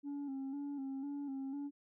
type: tone with vibrato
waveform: sine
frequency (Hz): 277.2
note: C#4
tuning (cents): 0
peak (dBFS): -36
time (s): 0.03-1.71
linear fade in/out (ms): 50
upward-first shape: square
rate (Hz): 2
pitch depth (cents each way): 48
effects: tanh soft clip ceiling -38 dBFS